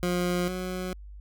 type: tone pair in turn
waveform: 20% pulse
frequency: 177.8 / 183.43 Hz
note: F3 / F#3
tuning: +31 / -15 cents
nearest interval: minor second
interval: 54 cents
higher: second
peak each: -20 / -26 dBFS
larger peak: first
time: 0.03-0.48 / 0.48-0.93 s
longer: neither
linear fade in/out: 0 ms
effects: added 50 Hz sine -41 dBFS peak until 1.2 s